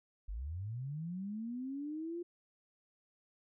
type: linear sweep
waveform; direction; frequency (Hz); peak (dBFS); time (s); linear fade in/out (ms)
sine; up; 43.65 to 352.4; -38; 0.28-2.23; 10
effects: none